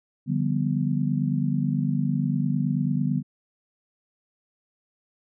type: chord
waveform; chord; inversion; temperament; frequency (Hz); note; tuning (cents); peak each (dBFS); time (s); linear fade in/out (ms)
sine; G dominant seventh; second; just; 147 / 176.4 / 196 / 245; D3 / F3 / G3 / B3; +2 / +18 / 0 / -14; -25 / -30 / -28 / -27; 0.26-3.23; 50
effects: none